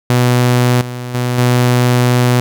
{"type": "tone with level steps", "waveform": "sawtooth", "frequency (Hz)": 123.47, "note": "B2", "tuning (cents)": 0, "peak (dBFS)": [-5, -18, -10, -5], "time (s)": [0.1, 2.4], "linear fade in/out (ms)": 0, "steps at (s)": [0.81, 1.14, 1.38], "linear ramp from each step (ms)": 5, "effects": []}